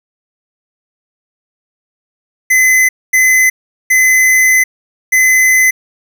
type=tone bursts at uneven times; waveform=square; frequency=2033 Hz; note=B6; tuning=50 cents sharp; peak=-7 dBFS; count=4; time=2.5-2.89 / 3.13-3.5 / 3.9-4.64 / 5.12-5.71 s; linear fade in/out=10 ms; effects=none